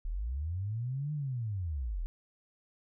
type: linear two-way sweep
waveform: sine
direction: up then down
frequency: 34.51 to 152.8 to 34.51 Hz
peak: -32 dBFS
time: 0.05-2.06 s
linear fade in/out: 0 ms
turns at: 1.13 s
effects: none